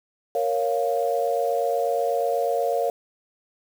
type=chord; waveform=sine; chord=Bb minor; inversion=none; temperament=equal; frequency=466.2 / 554.4 / 698.5 Hz; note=Bb4 / Db5 / F5; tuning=0 / 0 / 0 cents; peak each=-25 dBFS; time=0.35-2.9 s; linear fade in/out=2 ms; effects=7-bit